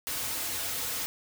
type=noise with comb filter; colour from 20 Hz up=white; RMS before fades=-33 dBFS; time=0.07-1.06 s; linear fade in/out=0 ms; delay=5.1 ms; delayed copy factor=-0.6; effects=none